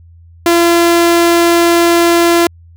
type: tone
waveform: sawtooth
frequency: 341.1 Hz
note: F4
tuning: 41 cents flat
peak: -3 dBFS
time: 0.46-2.47 s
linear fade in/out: 2 ms
effects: added 84 Hz sine -37 dBFS peak until 2.76 s